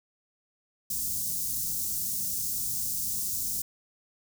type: band-stop noise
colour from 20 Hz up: white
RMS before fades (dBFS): -31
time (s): 0.9-3.62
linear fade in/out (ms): 5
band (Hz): 220 to 5700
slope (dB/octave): 24
effects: none